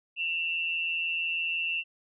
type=tone pair together; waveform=sine; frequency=2695 / 2861 Hz; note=E7 / F7; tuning=+38 / +41 cents; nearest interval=minor second; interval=103 cents; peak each=-28 / -36 dBFS; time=0.16-1.84 s; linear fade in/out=50 ms; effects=none